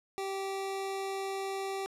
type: tone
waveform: 25% pulse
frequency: 388.8 Hz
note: G4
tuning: 14 cents flat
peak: -30 dBFS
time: 0.18-1.86 s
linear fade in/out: 0 ms
effects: low-pass 11000 Hz 12 dB/octave